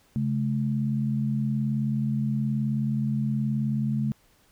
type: tone pair together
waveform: sine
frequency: 135.86 / 214.8 Hz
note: C#3 / A3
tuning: -34 / -41 cents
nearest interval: minor sixth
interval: 793 cents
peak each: -26 dBFS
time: 0.16-4.12 s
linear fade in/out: 0 ms
effects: pink hiss -62 dBFS RMS until 4.51 s